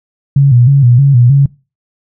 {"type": "tone with vibrato", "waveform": "sine", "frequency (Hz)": 130.1, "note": "C3", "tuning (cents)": -9, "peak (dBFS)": -3, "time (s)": [0.36, 1.46], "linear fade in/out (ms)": 5, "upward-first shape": "square", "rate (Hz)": 3.2, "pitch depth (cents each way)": 120, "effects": ["noise-tail reverb RT60 0.3 s tail -22 dB re dry"]}